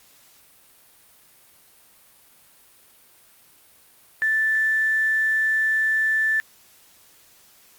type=tone with quantisation; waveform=sine; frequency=1760 Hz; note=A6; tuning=in tune; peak=-18 dBFS; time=4.22-6.4 s; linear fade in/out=0 ms; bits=7; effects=white hiss -54 dBFS RMS until 7.78 s + Opus 48 kbps